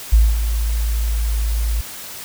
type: tone with ADSR envelope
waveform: sine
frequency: 55 Hz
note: A1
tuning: in tune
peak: -6 dBFS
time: 0.12-1.81 s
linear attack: 14 ms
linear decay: 220 ms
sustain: -10 dB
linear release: 5 ms
effects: white hiss -33 dBFS RMS until 2.24 s